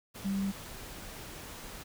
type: tone in noise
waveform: sine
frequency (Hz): 196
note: G3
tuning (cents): 0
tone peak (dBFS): -29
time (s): 0.24-0.52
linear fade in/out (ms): 20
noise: pink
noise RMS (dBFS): -45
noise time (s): 0.14-1.84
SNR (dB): +13
effects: none